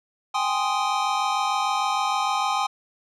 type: chord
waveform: square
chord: Ab major seventh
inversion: third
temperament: equal with one note detuned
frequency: 784 / 830.6 / 1043.5 / 1244.5 Hz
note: G5 / Ab5 / C6 / Eb6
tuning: 0 / 0 / -5 / 0 cents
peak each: -28 dBFS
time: 0.34-2.67 s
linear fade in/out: 10 ms
effects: low-pass 6000 Hz 12 dB/octave